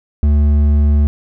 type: tone with hard clipping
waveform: triangle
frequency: 73.42 Hz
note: D2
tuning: in tune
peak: -10 dBFS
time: 0.23-1.07 s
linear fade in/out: 0 ms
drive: 10 dB
effects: none